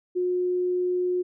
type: tone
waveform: sine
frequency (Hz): 360.8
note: F#4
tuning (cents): -44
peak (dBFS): -22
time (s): 0.15-1.23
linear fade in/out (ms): 20
effects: none